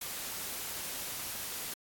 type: noise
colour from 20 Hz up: white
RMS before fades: -39 dBFS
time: 0.01-1.74 s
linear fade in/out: 5 ms
effects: AAC 64 kbps